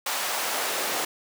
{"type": "noise with high-pass filter sweep", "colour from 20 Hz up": "pink", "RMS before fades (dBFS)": -28, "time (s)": [0.06, 1.05], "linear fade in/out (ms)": 5, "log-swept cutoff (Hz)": [840, 450], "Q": 0.98, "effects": []}